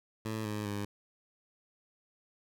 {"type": "tone with pitch steps", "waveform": "15% pulse", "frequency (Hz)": [109.9, 105.97, 102.19], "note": ["A2", "G#2", "G#2"], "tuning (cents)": [-2, 35, -27], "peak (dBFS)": -28, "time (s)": [0.25, 0.85], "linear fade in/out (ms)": 5, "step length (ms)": 200, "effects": []}